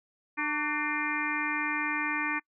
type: harmonic tone with a mistuned harmonic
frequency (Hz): 300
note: D4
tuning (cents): +37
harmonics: 1 / 3 / 4 / 5 / 6 / 7 / 8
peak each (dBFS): -36 / -37 / -36 / -38 / -34 / -36 / -34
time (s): 0.37-2.4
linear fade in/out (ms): 20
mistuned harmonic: 4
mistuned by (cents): -65
effects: noise-tail reverb RT60 0.1 s tail -26 dB re dry